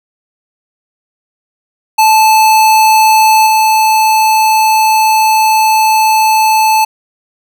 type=tone with level steps; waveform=square; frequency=873 Hz; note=A5; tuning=14 cents flat; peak=-5 / -7 dBFS; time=1.98-6.85 s; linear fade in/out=10 ms; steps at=3.46 s; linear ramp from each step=10 ms; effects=none